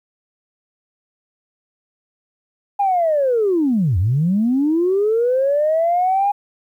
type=linear two-way sweep; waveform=sine; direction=down then up; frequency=821 to 82.41 to 821 Hz; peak=-13 dBFS; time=2.79-6.32 s; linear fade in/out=10 ms; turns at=3.98 s; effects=tanh soft clip ceiling -9 dBFS + 9-bit